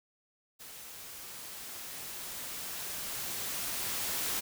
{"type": "noise with level ramp", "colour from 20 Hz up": "white", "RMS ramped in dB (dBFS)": [-48, -33], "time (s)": [0.59, 4.41], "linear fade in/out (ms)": 20, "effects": []}